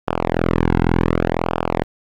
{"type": "tone with flanger", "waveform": "sawtooth", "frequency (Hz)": 42.01, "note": "E1", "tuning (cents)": 34, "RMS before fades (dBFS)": -18, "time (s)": [0.07, 1.84], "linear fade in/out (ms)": 10, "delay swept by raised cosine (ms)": [0.49, 1.69], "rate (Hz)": 0.67, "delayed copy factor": -1, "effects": ["low-pass 2000 Hz 12 dB/octave", "7-bit"]}